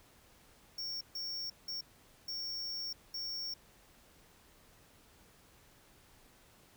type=tone bursts at uneven times; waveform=square; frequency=5490 Hz; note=F8; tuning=31 cents flat; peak=-38 dBFS; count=5; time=0.78-1.01 / 1.15-1.5 / 1.68-1.81 / 2.28-2.93 / 3.14-3.54 s; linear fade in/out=5 ms; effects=pink hiss -63 dBFS RMS until 6.76 s